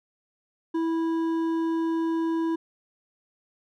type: tone with hard clipping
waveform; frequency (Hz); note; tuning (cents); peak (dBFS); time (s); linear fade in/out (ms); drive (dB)
triangle; 327.9; E4; -9; -25; 0.74-2.56; 10; 11
effects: none